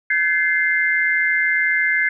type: tone cluster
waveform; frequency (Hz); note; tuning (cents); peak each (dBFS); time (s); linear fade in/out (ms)
sine; 1541 / 1709 / 2087; G6 / G#6 / C7; -30 / +49 / -5; -23 / -20 / -18; 0.1-2.09; 5
effects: none